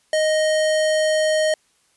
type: tone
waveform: square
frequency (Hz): 622.3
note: D#5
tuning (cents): 0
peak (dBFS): -17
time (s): 0.13-1.54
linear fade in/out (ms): 2
effects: white hiss -62 dBFS RMS until 1.96 s + resampled to 24000 Hz